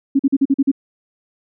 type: tone bursts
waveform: sine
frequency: 273.9 Hz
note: C#4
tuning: 21 cents flat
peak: -10 dBFS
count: 7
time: 0.15-0.716 s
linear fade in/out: 10 ms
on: 44 ms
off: 43 ms
effects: none